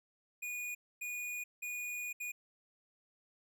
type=tone bursts at uneven times; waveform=square; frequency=2454 Hz; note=D#7; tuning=25 cents flat; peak=-39 dBFS; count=4; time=0.42-0.75 / 1.01-1.44 / 1.62-2.13 / 2.2-2.32 s; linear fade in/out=10 ms; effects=none